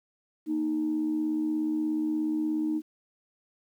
sine tone pair together, 232.8 / 309.6 Hz, A#3 / D#4, -2 / -9 cents, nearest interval perfect fourth, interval 493 cents, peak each -34 / -25 dBFS, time 0.46-2.82 s, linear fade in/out 50 ms, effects tanh soft clip ceiling -20 dBFS + 10-bit

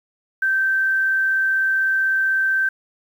sine tone with frequency modulation, 1556 Hz, G6, 13 cents flat, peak -16 dBFS, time 0.42-2.69 s, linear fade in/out 5 ms, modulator 35.8 Hz, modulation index 0.25, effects 8-bit

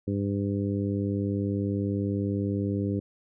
harmonic tone, 100 Hz, G2, 35 cents sharp, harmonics 1 / 2 / 3 / 4 / 5, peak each -29 / -30 / -31 / -35 / -38 dBFS, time 0.07-3 s, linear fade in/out 10 ms, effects none

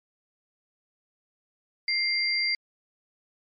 sine tone pair together, 2100 / 4725 Hz, C7 / D8, +6 / +10 cents, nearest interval octave + major second, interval 1404 cents, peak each -26 dBFS, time 1.88-2.55 s, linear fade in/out 2 ms, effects MP3 64 kbps

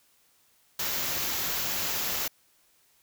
white band-stop noise, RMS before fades -30 dBFS, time 0.79-2.28 s, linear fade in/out 5 ms, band 7600 to 11000 Hz, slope 96 dB/octave, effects white hiss -65 dBFS RMS until 3.02 s

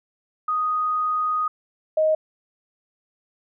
sine tone pair in turn, 1244.5 / 625.7 Hz, D#6 / D#5, 0 / +10 cents, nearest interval octave, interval 1190 cents, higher first, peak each -20 / -16 dBFS, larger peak second, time 0.48-1.48 / 1.97-2.15 s, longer first, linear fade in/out 5 ms, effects none

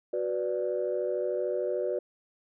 sine chord, B minor, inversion second, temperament equal, 370 / 493.9 / 587.3 Hz, F#4 / B4 / D5, 0 / 0 / 0 cents, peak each -31 dBFS, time 0.13-1.99 s, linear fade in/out 5 ms, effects tanh soft clip ceiling -19 dBFS

